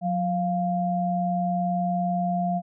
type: tone pair together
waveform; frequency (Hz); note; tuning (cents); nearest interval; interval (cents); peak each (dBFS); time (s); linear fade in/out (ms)
sine; 180.99 / 698.5; F#3 / F5; -38 / 0; octave + major seventh; 2338; -25; 0.01-2.62; 50
effects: none